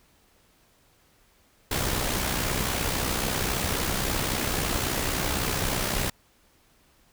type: noise with amplitude modulation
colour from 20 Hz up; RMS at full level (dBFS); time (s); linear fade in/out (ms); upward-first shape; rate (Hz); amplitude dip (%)
pink; -25; 1.71-6.1; 5; sine; 63.7; 50
effects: pink hiss -62 dBFS RMS until 7.12 s